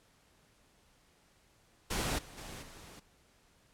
pink noise with level steps, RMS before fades -34 / -52 / -46 / -52 dBFS, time 1.9-3 s, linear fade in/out 10 ms, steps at 2.18 / 2.37 / 2.62 s, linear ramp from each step 10 ms, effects pink hiss -67 dBFS RMS until 3.73 s + low-pass 11000 Hz 12 dB/octave

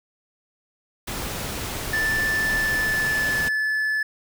pink noise, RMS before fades -30 dBFS, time 1.07-3.49 s, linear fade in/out 10 ms
triangle tone with pitch glide, 1760 to 1731.8 Hz, A6 to A6, 0 to -28 cents, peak -19 dBFS, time 1.93-4.03 s, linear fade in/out 5 ms, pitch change -28 cents, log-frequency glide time 2.39-3.59 s
effects none

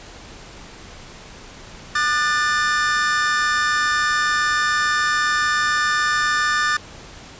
45% pulse tone cluster, 1207 / 1471 / 1767 Hz, D6 / F#6 / A6, +47 / -11 / +7 cents, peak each -21 / -25 / -20 dBFS, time 1.95-6.77 s, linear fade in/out 5 ms, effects pink hiss -40 dBFS RMS until 7.39 s + resampled to 16000 Hz

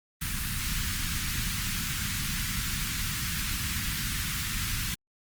pink band-stop noise, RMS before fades -31 dBFS, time 0.21-4.95 s, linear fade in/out 10 ms, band 210 to 1400 Hz, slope 24 dB/octave, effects Opus 32 kbps

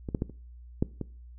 clicks, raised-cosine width 3 ms, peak -21 / -14 / -15 / -30 / -11 / -19 dBFS, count 6, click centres 0.088 / 0.148 / 0.221 / 0.297 / 0.825 / 1.013 s, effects noise-tail reverb RT60 0.4 s tail -21 dB re dry + added 60 Hz sine -45 dBFS peak until 1.38 s

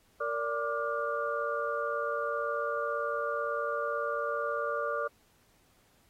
sine tone cluster, 462.9 / 581 / 1180 / 1422 Hz, A#4 / D5 / D6 / F6, -12 / -19 / +8 / +31 cents, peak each -36 / -34 / -34 / -37 dBFS, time 0.2-5.08 s, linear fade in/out 10 ms, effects pink hiss -67 dBFS RMS until 6.09 s + AAC 48 kbps

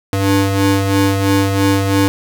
30% pulse ring-modulated tone, 196 Hz, G3, in tune, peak -6 dBFS, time 0.13-2.08 s, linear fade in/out 0 ms, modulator 96.5 Hz, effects none

